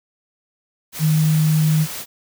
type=tone in noise; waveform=sine; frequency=155.56 Hz; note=D#3; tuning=in tune; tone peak=-13 dBFS; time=0.99-1.87 s; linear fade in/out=50 ms; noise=white; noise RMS=-30 dBFS; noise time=0.92-2.06 s; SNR=+14 dB; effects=none